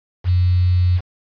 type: tone with quantisation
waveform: sine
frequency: 89.9 Hz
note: F#2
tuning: 49 cents flat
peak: -12 dBFS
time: 0.24-1.01 s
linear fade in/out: 50 ms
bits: 6
effects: resampled to 11025 Hz